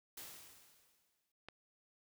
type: noise with exponential decay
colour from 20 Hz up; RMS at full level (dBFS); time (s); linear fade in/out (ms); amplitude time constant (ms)
white; -48; 0.17-1.32; 5; 250
type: click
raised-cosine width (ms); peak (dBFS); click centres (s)
0.3; -32; 1.486
effects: none